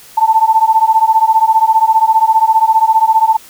sine beating tone pair, 880 / 895 Hz, A5 / A5, 0 / +29 cents, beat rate 15 Hz, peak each -10 dBFS, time 0.17-3.37 s, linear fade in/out 10 ms, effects white hiss -39 dBFS RMS until 3.49 s

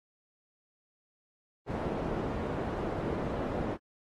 white low-pass noise, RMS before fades -34 dBFS, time 1.66-3.78 s, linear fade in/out 50 ms, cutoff 520 Hz, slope 12 dB/octave, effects AAC 32 kbps

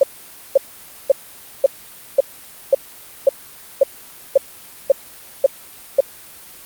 sine tone bursts, 546 Hz, C#5, 26 cents flat, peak -6 dBFS, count 12, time 0.01-6.006 s, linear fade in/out 5 ms, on 23 ms, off 520 ms, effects white hiss -40 dBFS RMS until 6.65 s + Opus 32 kbps

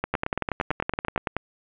two click trains, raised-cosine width 0.5 ms, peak -9 / -10 dBFS, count 14 / 11, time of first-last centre 0.14-1.366 / 0.04-1.161 s, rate 10.6 / 8.92 Hz, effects resampled to 8000 Hz + 8-bit

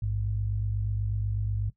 sine tone pair together, 55.34 / 103.5 Hz, A1 / G#2, +11 / -5 cents, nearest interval major seventh, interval 1084 cents, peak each -31 / -28 dBFS, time 0.02-1.7 s, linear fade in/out 5 ms, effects noise-tail reverb RT60 0.1 s tail -17 dB re dry

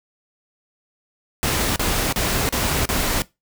pink noise bursts, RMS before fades -21 dBFS, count 5, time 1.43-3.22 s, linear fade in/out 0 ms, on 330 ms, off 35 ms, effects noise-tail reverb RT60 0.2 s tail -20 dB re dry

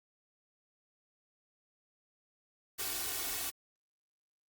white noise with comb filter, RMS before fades -37 dBFS, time 2.78-3.51 s, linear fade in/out 20 ms, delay 2.7 ms, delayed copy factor +0.9, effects Opus 48 kbps

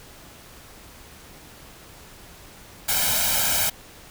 white noise with comb filter, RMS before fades -22 dBFS, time 2.88-3.7 s, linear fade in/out 10 ms, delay 1.3 ms, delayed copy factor +0.85, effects pink hiss -46 dBFS RMS until 4.1 s

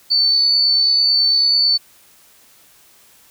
sine tone with amplitude modulation, 4501 Hz, C#8, 26 cents sharp, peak -10 dBFS, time 0.1-1.78 s, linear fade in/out 20 ms, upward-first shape sine, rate 69.1 Hz, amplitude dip 35%, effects white hiss -50 dBFS RMS until 3.3 s

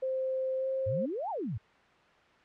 sine tone with pitch glide, 523.3 to 530 Hz, C5 to C5, 0 to +22 cents, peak -29 dBFS, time 0.02-1.06 s, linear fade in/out 10 ms, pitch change +22 cents, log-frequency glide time 0.58-0.67 s
sine exponential two-way sweep, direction up then down, 92 to 943 to 92 Hz, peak -32 dBFS, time 0.86-1.58 s, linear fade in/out 10 ms, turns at 1.3 s
effects white hiss -60 dBFS RMS until 2.44 s + low-pass 2000 Hz 12 dB/octave

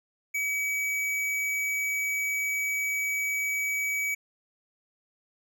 sine tone with tanh clipping, 2277 Hz, C#7, 46 cents sharp, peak -28 dBFS, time 0.34-4.15 s, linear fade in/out 10 ms, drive 17 dB, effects none

